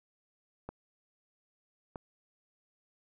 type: clicks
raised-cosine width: 1 ms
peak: -26 dBFS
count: 2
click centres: 0.69 / 1.958 s
effects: none